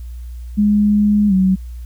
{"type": "tone with pitch glide", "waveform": "sine", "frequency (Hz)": [207.7, 188.27], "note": ["G#3", "F#3"], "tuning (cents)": [0, 30], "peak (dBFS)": -10, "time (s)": [0.57, 1.56], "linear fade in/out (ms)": 20, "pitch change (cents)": -170, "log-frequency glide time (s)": [1.28, 1.33], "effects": ["added 60 Hz sine -27 dBFS peak until 1.85 s", "white hiss -54 dBFS RMS until 1.85 s"]}